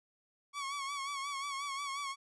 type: tone with vibrato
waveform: sawtooth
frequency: 1117 Hz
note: C#6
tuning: 13 cents sharp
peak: -33 dBFS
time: 0.53-2.16 s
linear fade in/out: 50 ms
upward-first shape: sine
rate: 5.6 Hz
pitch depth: 57 cents each way
effects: resampled to 22050 Hz